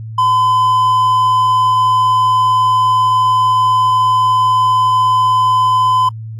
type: tone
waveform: triangle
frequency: 1016 Hz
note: B5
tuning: 49 cents sharp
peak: -7 dBFS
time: 0.18-6.09 s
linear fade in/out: 5 ms
effects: added 111 Hz sine -24 dBFS peak until 6.39 s + AAC 64 kbps